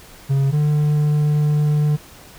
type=tone pair in turn; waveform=triangle; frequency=137.1 / 149.28 Hz; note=C#3 / D3; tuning=-19 / +29 cents; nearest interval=minor second; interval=148 cents; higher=second; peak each=-12 dBFS; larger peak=neither; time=0.29-0.52 / 0.52-1.97 s; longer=second; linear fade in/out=20 ms; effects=pink hiss -43 dBFS RMS until 2.38 s